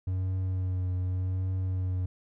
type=tone with vibrato; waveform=triangle; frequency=92.5 Hz; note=F#2; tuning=in tune; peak=-25 dBFS; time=0.07-2.06 s; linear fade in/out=5 ms; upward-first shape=triangle; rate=0.86 Hz; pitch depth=26 cents each way; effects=none